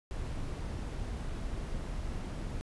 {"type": "noise", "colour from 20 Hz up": "brown", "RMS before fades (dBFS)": -37, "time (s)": [0.11, 2.61], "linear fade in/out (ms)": 0, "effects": ["resampled to 24000 Hz"]}